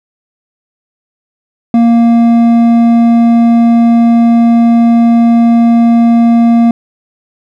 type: tone with hard clipping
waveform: triangle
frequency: 233.1 Hz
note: A#3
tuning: in tune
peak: -5 dBFS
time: 1.74-6.71 s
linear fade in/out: 2 ms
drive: 10 dB
effects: none